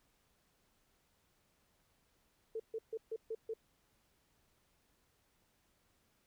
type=tone bursts; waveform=sine; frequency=446 Hz; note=A4; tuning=23 cents sharp; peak=-37 dBFS; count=6; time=2.55-3.538 s; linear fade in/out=5 ms; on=48 ms; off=140 ms; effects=pink hiss -75 dBFS RMS until 6.26 s